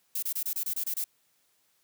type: noise bursts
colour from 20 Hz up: violet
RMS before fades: -31 dBFS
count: 9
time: 0.15-1.042 s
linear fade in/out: 5 ms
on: 76 ms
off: 26 ms
effects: white hiss -70 dBFS RMS until 1.83 s + high-pass 80 Hz 12 dB/octave